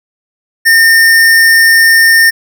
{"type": "tone", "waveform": "square", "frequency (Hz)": 1817, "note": "A#6", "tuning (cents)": -45, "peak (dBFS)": -4, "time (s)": [0.65, 2.31], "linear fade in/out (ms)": 20, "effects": []}